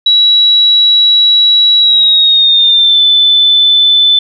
sine tone with pitch glide, 3900 to 3515 Hz, B7 to A7, -23 to -2 cents, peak -4 dBFS, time 0.06-4.19 s, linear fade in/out 5 ms, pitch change -179 cents, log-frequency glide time 1.79-3.02 s, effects none

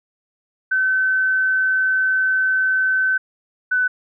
sine tone pair in turn, 1527 / 1501.6 Hz, G6 / F#6, -46 / +25 cents, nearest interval unison, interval 29 cents, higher first, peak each -15 dBFS, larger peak neither, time 0.71-3.18 / 3.71-3.88 s, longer first, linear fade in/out 10 ms, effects none

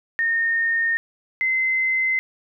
sine tone pair in turn, 1835 / 2060 Hz, A#6 / C7, -28 / -28 cents, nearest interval major second, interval 200 cents, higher second, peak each -18 dBFS, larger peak neither, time 0.19-0.97 / 1.41-2.19 s, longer neither, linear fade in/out 0 ms, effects none

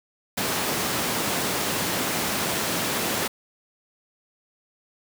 pink high-pass noise, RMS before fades -26 dBFS, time 0.37-3.28 s, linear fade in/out 10 ms, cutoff 170 Hz, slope 12 dB/octave, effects none

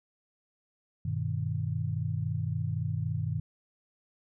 sine chord, G augmented, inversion none, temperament equal with one note detuned, 98 / 121.77 / 155.56 Hz, G2 / B2 / D#3, 0 / -24 / 0 cents, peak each -33 dBFS, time 1.05-3.4 s, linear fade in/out 5 ms, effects none

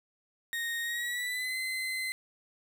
35% pulse tone with pitch glide, 1860 to 2052 Hz, A#6 to C7, -4 to -34 cents, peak -30 dBFS, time 0.53-2.12 s, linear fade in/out 0 ms, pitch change +170 cents, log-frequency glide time 0.82-1.57 s, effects none

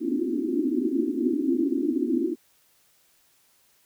white band-pass noise, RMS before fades -25 dBFS, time 0-2.36 s, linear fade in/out 50 ms, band 240 to 360 Hz, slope 96 dB/octave, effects white hiss -63 dBFS RMS until 3.85 s

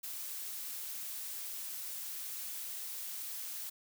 blue noise, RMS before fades -42 dBFS, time 0.03-3.7 s, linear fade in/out 10 ms, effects none

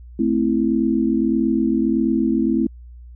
sine chord, A minor, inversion none, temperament equal, 220 / 261.6 / 329.6 Hz, A3 / C4 / E4, 0 / 0 / 0 cents, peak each -20 dBFS, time 0.19-2.67 s, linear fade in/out 5 ms, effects added 60 Hz sine -37 dBFS peak until 3.15 s

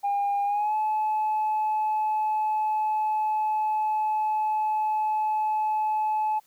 sine tone with pitch glide, 807 to 859.9 Hz, G#5 to A5, -50 to -40 cents, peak -21 dBFS, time 0.03-6.4 s, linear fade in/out 20 ms, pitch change +110 cents, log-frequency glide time 0.45-0.75 s, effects tanh soft clip ceiling -20 dBFS + white hiss -63 dBFS RMS until 6.46 s

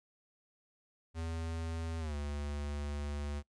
square tone with pitch glide, 82 to 72.63 Hz, E2 to D2, -9 to -19 cents, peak -37 dBFS, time 1.14-3.43 s, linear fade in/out 50 ms, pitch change -210 cents, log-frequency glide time 1.99-2.15 s, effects noise-tail reverb RT60 0.1 s tail -23 dB re dry + resampled to 22050 Hz

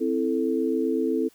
sine chord, A minor, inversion first, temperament equal, 261.6 / 329.6 / 440 Hz, C4 / E4 / A4, 0 / 0 / 0 cents, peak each -26 dBFS, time 0-1.29 s, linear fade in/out 20 ms, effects white hiss -59 dBFS RMS until 1.34 s

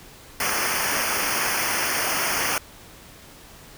pink noise with comb filter, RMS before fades -24 dBFS, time 0.4-2.58 s, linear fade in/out 2 ms, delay 0.26 ms, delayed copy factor -1, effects pink hiss -46 dBFS RMS until 3.77 s

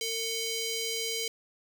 15% pulse ring-modulated tone, 1774 Hz, A6, 14 cents sharp, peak -21 dBFS, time 0.01-1.28 s, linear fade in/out 2 ms, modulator 1320 Hz, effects 9-bit

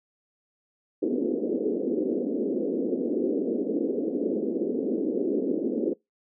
pink band-pass noise, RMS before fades -27 dBFS, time 1.02-5.94 s, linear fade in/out 10 ms, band 230 to 490 Hz, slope 48 dB/octave, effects noise-tail reverb RT60 0.2 s tail -25 dB re dry

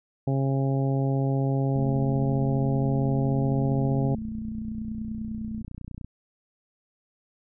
harmonic tone, 135.7 Hz, C#3, 36 cents flat, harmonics 1 / 2 / 3 / 4 / 5 / 6, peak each -23 / -29 / -33 / -35 / -37 / -39 dBFS, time 0.27-4.15 s, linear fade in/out 5 ms
sine tone, 220 Hz, A3, in tune, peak -31 dBFS, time 1.76-5.63 s, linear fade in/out 20 ms
click train, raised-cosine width 5 ms, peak -26 dBFS, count 130, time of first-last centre 1.76-6.046 s, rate 30.1 Hz
effects none

